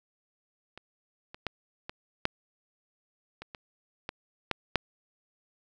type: clicks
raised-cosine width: 0.3 ms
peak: -28 / -27 / -15 / -21 / -9 / -25 / -25 / -18 / -11 / -7 dBFS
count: 10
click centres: 0.776 / 1.345 / 1.467 / 1.895 / 2.254 / 3.42 / 3.548 / 4.091 / 4.513 / 4.757 s
effects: none